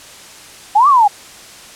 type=exponential two-way sweep; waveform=sine; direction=up then down; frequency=789 to 1195 to 789 Hz; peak=-6 dBFS; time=0.75-1.08 s; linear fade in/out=10 ms; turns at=0.88 s; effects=white hiss -37 dBFS RMS until 1.75 s + low-pass 9000 Hz 12 dB/octave